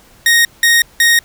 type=tone bursts; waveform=sawtooth; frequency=1864.7 Hz; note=A#6; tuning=in tune; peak=-4 dBFS; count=3; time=0.26-1.19 s; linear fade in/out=2 ms; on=190 ms; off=180 ms; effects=pink hiss -46 dBFS RMS until 1.24 s